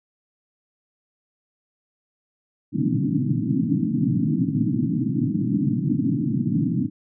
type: band-pass noise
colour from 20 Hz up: white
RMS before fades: -22 dBFS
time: 2.72-6.9 s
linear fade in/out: 50 ms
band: 110 to 310 Hz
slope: 96 dB/octave
effects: none